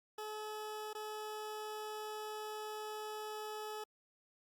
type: tone with dropouts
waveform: 20% pulse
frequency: 427.8 Hz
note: A4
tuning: 49 cents flat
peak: -37 dBFS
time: 0.18-3.84 s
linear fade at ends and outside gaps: 5 ms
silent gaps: 0.932-0.949 s
effects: Opus 48 kbps